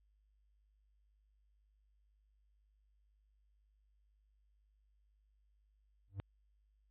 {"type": "tone with exponential growth", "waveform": "triangle", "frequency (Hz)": 98, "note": "G2", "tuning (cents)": 0, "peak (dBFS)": -33, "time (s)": [6.08, 6.2], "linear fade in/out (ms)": 0, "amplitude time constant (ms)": 24, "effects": ["added 51 Hz sine -70 dBFS peak until 6.9 s", "resampled to 8000 Hz"]}